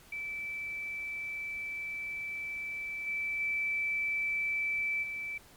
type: tone with level steps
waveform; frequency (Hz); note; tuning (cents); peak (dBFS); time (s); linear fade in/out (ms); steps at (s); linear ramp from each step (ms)
sine; 2319; D7; -22; -35 / -31 / -29 / -35; 0.12-5.38; 5; 3.06 / 3.39 / 5.02; 20
effects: pink hiss -57 dBFS RMS until 5.56 s + MP3 96 kbps